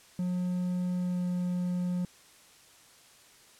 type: tone with pitch glide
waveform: triangle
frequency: 180 to 178.86 Hz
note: F#3 to F3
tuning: -47 to +42 cents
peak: -26 dBFS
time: 0.19-2.05 s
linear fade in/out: 2 ms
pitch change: -11 cents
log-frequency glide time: 0.97-1.24 s
effects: white hiss -57 dBFS RMS until 3.59 s + low-pass 10000 Hz 12 dB/octave